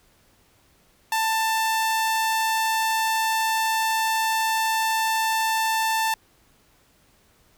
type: tone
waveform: sawtooth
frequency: 888 Hz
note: A5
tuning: 16 cents sharp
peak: -17 dBFS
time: 1.12-6.14 s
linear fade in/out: 2 ms
effects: pink hiss -60 dBFS RMS until 7.57 s